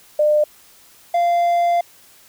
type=tone pair in turn; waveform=sine / triangle; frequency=601 / 692.5 Hz; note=D5 / F5; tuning=+40 / -15 cents; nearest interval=major second; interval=245 cents; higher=second; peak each=-12 dBFS; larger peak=neither; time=0.19-0.44 / 1.14-1.81 s; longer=second; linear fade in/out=5 ms; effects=white hiss -49 dBFS RMS until 2.28 s